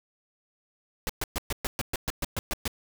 pink noise bursts, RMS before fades -29 dBFS, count 12, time 1.07-2.678 s, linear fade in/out 0 ms, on 24 ms, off 120 ms, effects none

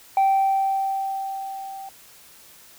sine tone with level ramp, 778 Hz, G5, 13 cents flat, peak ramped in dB -12 to -34 dBFS, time 0.17-1.89 s, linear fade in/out 2 ms, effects tanh soft clip ceiling -14 dBFS + white hiss -49 dBFS RMS until 2.78 s

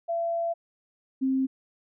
sine tone pair in turn, 675 / 264.6 Hz, E5 / C4, +41 / +20 cents, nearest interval octave + major third, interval 1621 cents, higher first, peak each -25 / -22 dBFS, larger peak second, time 0.08-0.54 / 1.21-1.47 s, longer first, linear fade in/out 20 ms, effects none

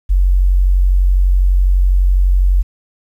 sine tone, 46 Hz, F#1, 9 cents flat, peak -8 dBFS, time 0.09-2.63 s, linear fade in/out 20 ms, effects 8-bit

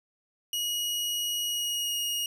sawtooth tone with pitch glide, 2900 to 2870 Hz, F#7 to F7, -35 to +47 cents, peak -25 dBFS, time 0.53-2.26 s, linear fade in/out 2 ms, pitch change -18 cents, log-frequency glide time 1.46-1.98 s, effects none

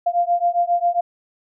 sine beating tone pair, 693 / 700.4 Hz, F5 / F5, -14 / +5 cents, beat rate 7.4 Hz, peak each -19 / -19 dBFS, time 0.06-1.01 s, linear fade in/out 10 ms, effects none

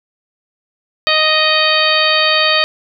harmonic tone with a mistuned harmonic, 622.3 Hz, D#5, in tune, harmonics 1 / 2 / 3 / 4 / 5 / 6 / 7, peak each -18 / -18 / -18 / -18 / -18 / -18 / -18 dBFS, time 1.07-2.64 s, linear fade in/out 0 ms, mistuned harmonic 7, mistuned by +69 cents, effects none

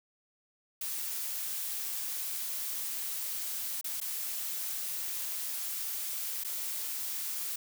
blue noise with dropouts, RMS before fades -36 dBFS, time 0.81-7.56 s, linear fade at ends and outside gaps 5 ms, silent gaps 3.812-3.843 / 4.003-4.013 / 6.438-6.446 s, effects none

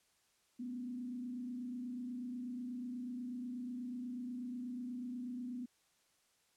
sine tone with frequency modulation, 246.9 Hz, B3, in tune, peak -40 dBFS, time 0.59-5.66 s, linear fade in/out 10 ms, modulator 28.2 Hz, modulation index 0.52, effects white hiss -74 dBFS RMS until 6.56 s + low-pass 10000 Hz 12 dB/octave

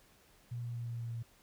sine tone with pitch steps, 120 / 119.24 / 118.48 / 117.73 / 116.99 / 116.25 Hz, B2 / A#2 / A#2 / A#2 / A#2 / A#2, -49 / +40 / +29 / +18 / +7 / -4 cents, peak -37 dBFS, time 0.51-1.23 s, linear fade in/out 10 ms, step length 120 ms, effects pink hiss -65 dBFS RMS until 1.42 s

